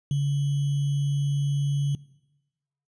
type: tone with sample-and-hold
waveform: sine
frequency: 141.8 Hz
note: C#3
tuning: 40 cents sharp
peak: -21 dBFS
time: 0.11-1.95 s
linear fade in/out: 2 ms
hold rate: 3150 Hz
effects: noise-tail reverb RT60 1.0 s tail -21 dB re dry + resampled to 22050 Hz